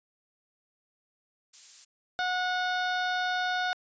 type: noise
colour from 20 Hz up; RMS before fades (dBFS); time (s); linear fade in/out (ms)
violet; -41; 1.53-1.85; 10
type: harmonic tone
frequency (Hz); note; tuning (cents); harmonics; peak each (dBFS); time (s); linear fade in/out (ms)
730; F#5; -24; 1 / 2 / 3 / 4 / 5 / 6 / 7 / 8; -30 / -30 / -43 / -45 / -37 / -44 / -47 / -53; 2.19-3.73; 0
effects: resampled to 16000 Hz